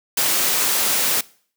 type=noise; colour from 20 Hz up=white; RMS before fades=-19 dBFS; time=0.17-1.21 s; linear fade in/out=5 ms; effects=noise-tail reverb RT60 0.5 s tail -22 dB re dry + high-pass 200 Hz 12 dB/octave